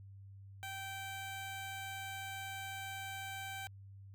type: tone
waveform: 15% pulse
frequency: 778 Hz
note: G5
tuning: 13 cents flat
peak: -36 dBFS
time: 0.63-3.67 s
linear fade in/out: 0 ms
effects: added 98 Hz sine -51 dBFS peak until 4.14 s